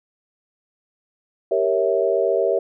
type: chord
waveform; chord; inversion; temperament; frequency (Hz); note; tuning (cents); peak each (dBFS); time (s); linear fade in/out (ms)
sine; G diminished seventh; none; equal with one note detuned; 392 / 466.2 / 554.4 / 654.3; G4 / Bb4 / Db5 / Fb5; 0 / 0 / 0 / -13; -22; 1.51-2.59; 5
effects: none